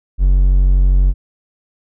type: tone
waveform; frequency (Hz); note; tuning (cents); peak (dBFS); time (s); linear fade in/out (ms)
triangle; 46.25; F#1; 0; -6; 0.18-1.14; 50
effects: none